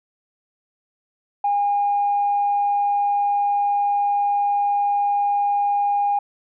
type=tone; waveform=sine; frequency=813 Hz; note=G#5; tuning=37 cents flat; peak=-16 dBFS; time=1.44-6.19 s; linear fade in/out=5 ms; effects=tanh soft clip ceiling -12 dBFS